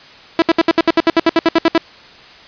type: tone bursts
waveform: sawtooth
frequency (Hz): 330.3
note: E4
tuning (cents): +4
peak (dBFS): -4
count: 15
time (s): 0.39-1.779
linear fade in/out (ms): 2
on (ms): 31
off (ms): 66
effects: white hiss -40 dBFS RMS until 2.47 s + resampled to 11025 Hz